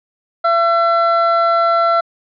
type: tone pair together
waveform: triangle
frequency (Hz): 675 / 1350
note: E5 / E6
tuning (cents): +41 / +41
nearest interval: octave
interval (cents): 1200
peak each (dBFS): -12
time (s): 0.44-2.01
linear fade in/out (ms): 10
effects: resampled to 11025 Hz